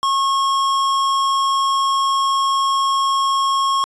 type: tone with tanh clipping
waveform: sine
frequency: 1089 Hz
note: C#6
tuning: 31 cents flat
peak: -17 dBFS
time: 0.03-3.84 s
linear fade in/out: 0 ms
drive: 17 dB
effects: resampled to 22050 Hz